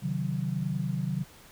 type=chord; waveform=sine; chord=C diminished; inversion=none; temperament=equal with one note detuned; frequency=133.95 / 155.56 / 185 Hz; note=C3 / Eb3 / Gb3; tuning=+41 / 0 / 0 cents; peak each=-32 dBFS; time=0.02-1.24 s; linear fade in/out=20 ms; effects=pink hiss -53 dBFS RMS until 1.51 s